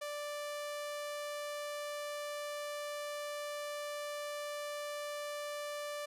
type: tone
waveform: sawtooth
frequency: 587.3 Hz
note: D5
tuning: in tune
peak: -35 dBFS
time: 0.01-6.06 s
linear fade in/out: 10 ms
effects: resampled to 32000 Hz